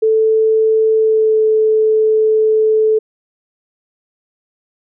sine tone with pitch glide, 440 to 435.7 Hz, A4 to A4, 0 to -17 cents, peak -9 dBFS, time 0.02-2.99 s, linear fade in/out 10 ms, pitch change -17 cents, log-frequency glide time 0.95-1.42 s, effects none

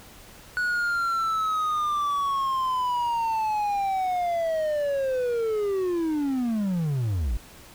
triangle linear sweep, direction down, 1474 to 47.9 Hz, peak -21 dBFS, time 0.57-7.37 s, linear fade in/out 0 ms, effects pink hiss -48 dBFS RMS until 7.74 s

